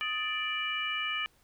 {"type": "harmonic tone with a mistuned harmonic", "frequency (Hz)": 587.3, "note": "D5", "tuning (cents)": 0, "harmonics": [2, 3, 4, 5], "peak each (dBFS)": [-37, -38, -34, -35], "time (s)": [0.01, 1.26], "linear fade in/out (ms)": 0, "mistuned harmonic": 2, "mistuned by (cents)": 110, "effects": ["pink hiss -66 dBFS RMS until 1.43 s"]}